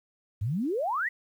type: exponential sweep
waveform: sine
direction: up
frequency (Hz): 92.5 to 2049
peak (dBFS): -26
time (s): 0.41-1.09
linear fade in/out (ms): 10
effects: 10-bit